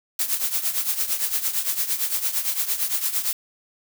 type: noise with tremolo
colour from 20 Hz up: blue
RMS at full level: -21 dBFS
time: 0.19-3.33 s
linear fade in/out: 2 ms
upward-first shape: triangle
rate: 8.8 Hz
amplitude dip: 80%
effects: none